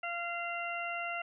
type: harmonic tone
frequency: 690 Hz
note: F5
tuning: 21 cents flat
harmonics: 1 / 2 / 3 / 4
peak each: -39 / -40 / -41 / -40 dBFS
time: 0.03-1.22 s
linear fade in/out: 5 ms
effects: none